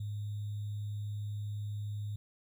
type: tone with sample-and-hold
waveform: sine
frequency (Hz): 103.83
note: G#2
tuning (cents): 0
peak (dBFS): -35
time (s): 0-2.16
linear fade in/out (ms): 5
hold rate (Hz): 3675
effects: none